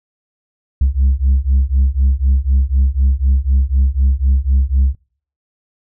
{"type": "beating tone pair", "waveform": "sine", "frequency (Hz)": [65, 69], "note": ["C2", "C#2"], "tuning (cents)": [-11, -7], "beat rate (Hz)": 4, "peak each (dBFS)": -12, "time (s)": [0.81, 4.95], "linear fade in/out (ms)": 5, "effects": ["noise-tail reverb RT60 0.5 s tail -24 dB re dry", "tanh soft clip ceiling -7 dBFS"]}